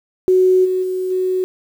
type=tone with level steps; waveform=sine; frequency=370.9 Hz; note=F#4; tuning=4 cents sharp; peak=-9 / -15 / -18 / -15 dBFS; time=0.28-1.44 s; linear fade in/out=0 ms; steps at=0.64 / 0.82 / 1.1 s; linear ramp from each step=20 ms; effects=7-bit